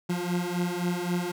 30% pulse beating tone pair, 174.61 / 178.41 Hz, F3 / F3, 0 / +37 cents, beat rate 3.8 Hz, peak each -27 dBFS, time 0.09-1.32 s, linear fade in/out 10 ms, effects none

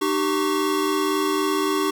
square tone cluster, 304.1 / 387.9 / 1106 Hz, D#4 / G4 / C#6, -40 / -18 / -4 cents, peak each -25 / -24 / -27 dBFS, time 0.01-1.91 s, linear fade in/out 10 ms, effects none

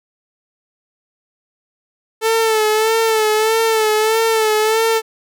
sawtooth tone with vibrato, 440 Hz, A4, in tune, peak -9 dBFS, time 2.21-5.02 s, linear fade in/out 50 ms, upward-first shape sine, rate 1.6 Hz, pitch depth 48 cents each way, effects none

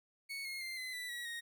30% pulse tone with pitch steps, 2215 / 2153 / 2093 / 2035 / 1977.9 / 1922.7 / 1869.1 Hz, C#7 / C7 / C7 / C7 / B6 / B6 / A#6, -2 / +49 / 0 / -49 / +2 / -47 / +4 cents, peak -38 dBFS, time 0.29-1.41 s, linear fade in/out 20 ms, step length 160 ms, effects none

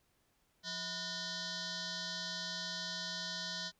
sine tone with frequency modulation, 176.6 Hz, F3, 20 cents sharp, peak -38 dBFS, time 0.63-3.72 s, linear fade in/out 50 ms, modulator 821 Hz, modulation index 6.4, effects pink hiss -75 dBFS RMS until 3.79 s

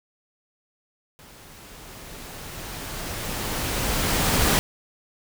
pink noise with level ramp, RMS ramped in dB -48 to -19 dBFS, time 1.19-4.59 s, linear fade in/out 0 ms, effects none

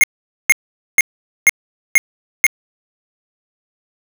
square tone bursts, 2142 Hz, C7, 40 cents sharp, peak -6 dBFS, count 6, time 0.01-2.466 s, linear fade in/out 0 ms, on 26 ms, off 460 ms, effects none

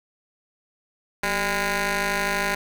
10% pulse ring-modulated tone, 207.7 Hz, G#3, in tune, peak -11 dBFS, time 1.23-2.55 s, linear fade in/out 5 ms, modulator 1220 Hz, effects none

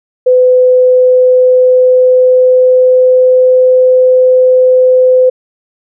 sine tone with pitch glide, 505 to 509.7 Hz, B4 to C5, +39 to -45 cents, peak -3 dBFS, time 0.26-5.3 s, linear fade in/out 10 ms, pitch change +16 cents, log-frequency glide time 0.46-3.73 s, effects none

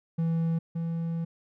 triangle tone pair in turn, 164.81 / 166.15 Hz, E3 / E3, 0 / +14 cents, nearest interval unison, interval 14 cents, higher second, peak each -22 / -26 dBFS, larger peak first, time 0.18-0.59 / 0.75-1.25 s, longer second, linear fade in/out 10 ms, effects none

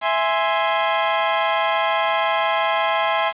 sawtooth chord, E augmented, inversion none, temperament equal, 659.3 / 830.6 / 1046.5 Hz, E5 / G#5 / B#5, 0 / 0 / 0 cents, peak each -18 dBFS, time 0.01-3.33 s, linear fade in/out 50 ms, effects resampled to 8000 Hz + 7-bit

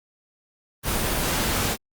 pink noise, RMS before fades -24 dBFS, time 0.83-1.77 s, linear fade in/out 50 ms, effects Opus 24 kbps

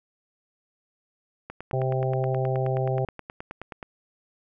click train, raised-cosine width 0.5 ms, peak -21 dBFS, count 23, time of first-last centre 1.5-3.828 s, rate 9.45 Hz
harmonic tone, 130.81 Hz, C3, in tune, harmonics 1 / 3 / 4 / 5 / 6, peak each -25 / -30 / -31 / -32 / -33 dBFS, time 1.73-3.05 s, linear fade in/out 2 ms
effects none

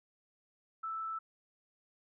sine tone with frequency modulation, 1318.5 Hz, E6, in tune, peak -36 dBFS, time 0.83-1.19 s, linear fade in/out 10 ms, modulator 27.8 Hz, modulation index 0.26, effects none

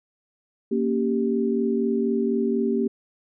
sine chord, G diminished, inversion first, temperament equal, 233.1 / 277.2 / 392 Hz, Bb3 / Db4 / G4, 0 / 0 / 0 cents, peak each -23 / -28 / -24 dBFS, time 0.71-2.88 s, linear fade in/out 10 ms, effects none

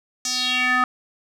square tone with band-pass filter sweep, 251.9 Hz, B3, 34 cents sharp, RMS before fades -21 dBFS, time 0.25-0.84 s, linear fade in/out 2 ms, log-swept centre 6300 to 1300 Hz, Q 3.9, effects none

